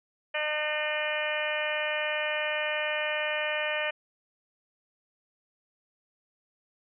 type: harmonic tone with a mistuned harmonic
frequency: 303.1 Hz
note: D#4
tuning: 45 cents flat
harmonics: 2 / 3 / 4 / 5 / 6 / 7 / 8 / 9 / 10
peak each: -32 / -40 / -41 / -39 / -33 / -40 / -34 / -44 / -37 dBFS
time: 0.34-3.91 s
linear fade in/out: 10 ms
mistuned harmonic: 10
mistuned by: -38 cents
effects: none